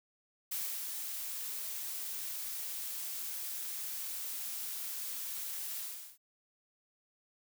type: noise with ADSR envelope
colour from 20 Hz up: blue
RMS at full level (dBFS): -36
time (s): 0.51-6.18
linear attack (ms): 10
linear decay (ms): 280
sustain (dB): -4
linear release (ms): 380
effects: none